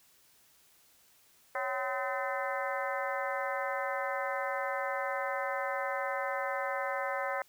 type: harmonic tone with a mistuned harmonic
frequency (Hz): 255.8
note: C4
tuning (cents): -39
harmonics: 2 / 3 / 4 / 5 / 6 / 7 / 8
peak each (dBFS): -36 / -38 / -39 / -40 / -41 / -41 / -42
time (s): 1.55-7.42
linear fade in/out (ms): 2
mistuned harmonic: 2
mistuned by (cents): +140
effects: white hiss -64 dBFS RMS until 7.48 s